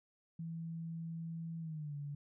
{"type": "tone with pitch glide", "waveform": "sine", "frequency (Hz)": [164.81, 144.31], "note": ["E3", "D3"], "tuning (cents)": [0, -30], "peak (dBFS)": -40, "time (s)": [0.39, 2.15], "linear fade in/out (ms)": 5, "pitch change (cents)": -230, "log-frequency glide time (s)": [1.6, 1.95], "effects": []}